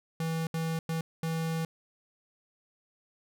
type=tone bursts at uneven times; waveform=square; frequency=162.8 Hz; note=E3; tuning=21 cents flat; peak=-30 dBFS; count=4; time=0.2-0.47 / 0.54-0.79 / 0.89-1.01 / 1.23-1.65 s; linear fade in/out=2 ms; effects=none